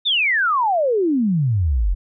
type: exponential sweep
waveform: sine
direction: down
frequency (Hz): 3729 to 41.2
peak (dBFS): -15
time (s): 0.05-1.95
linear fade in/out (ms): 20
effects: none